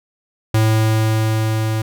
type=tone with level ramp; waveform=square; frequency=110 Hz; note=A2; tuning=in tune; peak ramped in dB=-12 to -18 dBFS; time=0.54-1.82 s; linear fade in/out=5 ms; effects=none